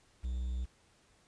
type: tone with quantisation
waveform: triangle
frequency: 62.1 Hz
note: B1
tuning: 10 cents sharp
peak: -31 dBFS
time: 0.23-0.66 s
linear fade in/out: 20 ms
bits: 10
effects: pink hiss -67 dBFS RMS until 1.27 s + resampled to 22050 Hz